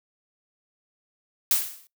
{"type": "noise with exponential decay", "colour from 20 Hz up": "blue", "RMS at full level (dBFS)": -18, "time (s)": [1.51, 1.87], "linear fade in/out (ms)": 1, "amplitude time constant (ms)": 78, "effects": ["noise-tail reverb RT60 0.2 s tail -25 dB re dry"]}